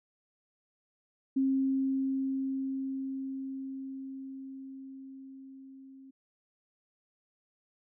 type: tone with level ramp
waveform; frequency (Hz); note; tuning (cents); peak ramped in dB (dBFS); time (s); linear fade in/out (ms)
sine; 267.7; C4; +40; -24 to -49; 1.36-6.11; 10
effects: none